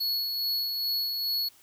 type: tone with tremolo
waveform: square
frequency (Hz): 4372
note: C#8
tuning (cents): -25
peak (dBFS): -26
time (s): 0-1.49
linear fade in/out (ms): 10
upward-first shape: sine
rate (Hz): 2.4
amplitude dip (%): 35
effects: white hiss -58 dBFS RMS until 1.62 s